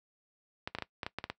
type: clicks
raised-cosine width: 0.3 ms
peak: -19 dBFS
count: 9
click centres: 0.675 / 0.75 / 0.786 / 0.823 / 1.032 / 1.065 / 1.186 / 1.241 / 1.3 s
effects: noise-tail reverb RT60 0.1 s tail -19 dB re dry + high-pass 60 Hz 12 dB/octave